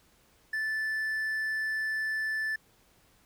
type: tone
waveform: triangle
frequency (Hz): 1754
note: A6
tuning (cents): -6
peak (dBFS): -27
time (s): 0.53-2.56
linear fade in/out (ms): 5
effects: pink hiss -64 dBFS RMS until 3.25 s